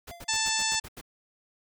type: noise bursts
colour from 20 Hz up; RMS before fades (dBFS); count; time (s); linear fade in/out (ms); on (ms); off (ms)
pink; -42; 8; 0.07-1.013; 10; 47; 81
type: tone with exponential decay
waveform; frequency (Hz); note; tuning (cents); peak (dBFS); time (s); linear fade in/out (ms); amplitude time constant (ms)
square; 689; F5; -24; -40; 0.11-0.43; 0; 69
type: harmonic tone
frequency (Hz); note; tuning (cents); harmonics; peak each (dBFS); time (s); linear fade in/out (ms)
883; A5; +6; 1 / 2 / 3 / 4 / 5 / 6 / 7 / 8 / 9; -34 / -34 / -34 / -34 / -34 / -34 / -34 / -34 / -34; 0.28-0.8; 10
effects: none